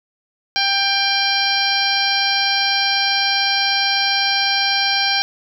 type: harmonic tone with a mistuned harmonic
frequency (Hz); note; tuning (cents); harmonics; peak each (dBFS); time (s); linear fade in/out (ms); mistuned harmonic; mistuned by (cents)
791; G5; +15; 1 / 2 / 3 / 4 / 5 / 6 / 7; -23 / -23 / -23 / -23 / -23 / -23 / -23; 0.56-5.22; 0; 5; +68
effects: 8-bit